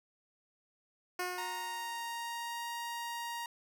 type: tone with exponential decay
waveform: 10% pulse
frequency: 361 Hz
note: F#4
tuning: 43 cents flat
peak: -25 dBFS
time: 1.19-2.34 s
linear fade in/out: 5 ms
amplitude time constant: 250 ms
type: tone with pitch glide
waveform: sawtooth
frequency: 932.3 to 939.9 Hz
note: A#5 to A#5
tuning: 0 to +14 cents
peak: -34 dBFS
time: 1.38-3.46 s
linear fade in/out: 2 ms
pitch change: +14 cents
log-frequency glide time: 2.02-2.67 s
effects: none